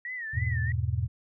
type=tone with vibrato; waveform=sine; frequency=1884 Hz; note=A#6; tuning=18 cents sharp; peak=-33 dBFS; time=0.05-0.72 s; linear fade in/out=2 ms; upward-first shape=sine; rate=3.1 Hz; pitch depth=130 cents each way
type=chord; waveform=sine; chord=E major; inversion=none; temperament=equal; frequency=82.41 / 103.83 / 123.47 Hz; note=E2 / G#2 / B2; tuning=0 / 0 / 0 cents; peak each=-30 dBFS; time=0.33-1.08 s; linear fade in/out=20 ms
effects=none